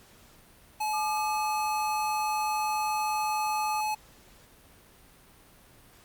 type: tone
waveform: square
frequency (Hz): 855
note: A5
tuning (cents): -50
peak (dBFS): -28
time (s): 0.8-3.95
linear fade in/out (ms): 10
type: tone with pitch glide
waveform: sine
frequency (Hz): 1202 to 1209.7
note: D6 to D#6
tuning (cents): +40 to -49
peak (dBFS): -34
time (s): 0.93-3.81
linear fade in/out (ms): 10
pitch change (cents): +11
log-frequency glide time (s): 1.98-2.93
effects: pink hiss -56 dBFS RMS until 6.04 s + Opus 48 kbps